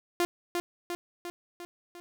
sawtooth tone with echo, 349.2 Hz, F4, in tune, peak -20 dBFS, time 0.2-0.25 s, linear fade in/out 0 ms, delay 350 ms, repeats 5, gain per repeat -4 dB, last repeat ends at 2 s, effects none

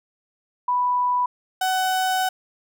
sine / 35% pulse tone pair in turn, 987.8 / 749.5 Hz, B5 / F#5, 0 / +22 cents, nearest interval perfect fourth, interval 478 cents, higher first, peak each -18 dBFS, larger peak neither, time 0.68-1.26 / 1.61-2.29 s, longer second, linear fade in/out 5 ms, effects none

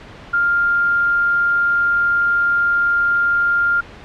sine tone, 1400 Hz, F6, 4 cents sharp, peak -13 dBFS, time 0.33-3.81 s, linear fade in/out 10 ms, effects pink hiss -38 dBFS RMS until 4.04 s + low-pass 3000 Hz 12 dB/octave

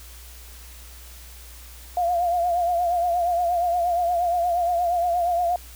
sine tone with vibrato, 698.5 Hz, F5, in tune, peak -19 dBFS, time 1.97-5.56 s, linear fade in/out 2 ms, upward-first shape triangle, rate 8.5 Hz, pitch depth 67 cents each way, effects added 60 Hz sine -42 dBFS peak until 5.75 s + white hiss -46 dBFS RMS until 5.75 s

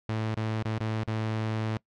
sawtooth tone with dropouts, 110 Hz, A2, in tune, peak -24 dBFS, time 0.09-1.77 s, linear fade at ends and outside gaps 0 ms, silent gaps 0.344-0.37 / 0.626-0.652 / 0.783-0.805 / 1.034-1.077 s, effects noise-tail reverb RT60 0.1 s tail -23 dB re dry + low-pass 4000 Hz 12 dB/octave

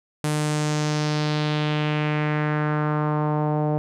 sawtooth tone with low-pass filter sweep, 151 Hz, D3, 48 cents sharp, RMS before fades -23 dBFS, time 0.24-3.78 s, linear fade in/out 0 ms, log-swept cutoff 10000 to 680 Hz, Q 2.1, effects none

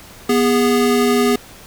square tone pair together, 243.8 / 410 Hz, B3 / G#4, -22 / -22 cents, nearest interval major sixth, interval 900 cents, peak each -16 dBFS, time 0.29-1.36 s, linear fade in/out 5 ms, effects pink hiss -40 dBFS RMS until 1.66 s

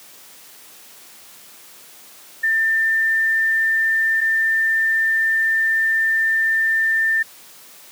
sine tone pair in turn, 1792 / 1792 Hz, A6 / A6, +31 / +31 cents, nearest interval unison, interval 0 cents, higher neither, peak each -15 dBFS, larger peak neither, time 2.43-4.21 / 4.21-7.23 s, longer second, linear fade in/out 10 ms, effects white hiss -44 dBFS RMS until 7.91 s + high-pass 150 Hz 12 dB/octave

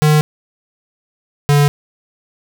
square tone pair in turn, 151.9 / 144.67 Hz, D#3 / D3, -41 / -26 cents, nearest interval minor second, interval 85 cents, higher first, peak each -9 dBFS, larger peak neither, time 0.02-0.21 / 1.49-1.68 s, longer neither, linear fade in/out 0 ms, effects none

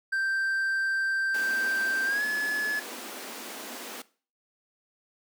triangle tone with pitch glide, 1568 to 1709.9 Hz, G6 to A6, 0 to -50 cents, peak -23 dBFS, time 0.12-2.8 s, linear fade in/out 10 ms, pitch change +150 cents, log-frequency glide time 2.05-2.24 s
pink high-pass noise, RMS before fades -40 dBFS, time 1.34-4.02 s, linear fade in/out 5 ms, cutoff 210 Hz, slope 96 dB/octave
effects noise-tail reverb RT60 0.4 s tail -19 dB re dry

